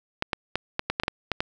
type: clicks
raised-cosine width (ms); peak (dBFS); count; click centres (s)
0.3; -8; 10; 0.224 / 0.332 / 0.556 / 0.794 / 0.9 / 0.999 / 1.035 / 1.081 / 1.317 / 1.405
effects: none